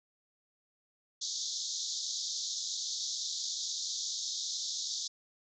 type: band-pass noise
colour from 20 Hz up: white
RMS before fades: -37 dBFS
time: 1.21-5.08 s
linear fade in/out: 10 ms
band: 3500 to 6900 Hz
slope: 96 dB/octave
effects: none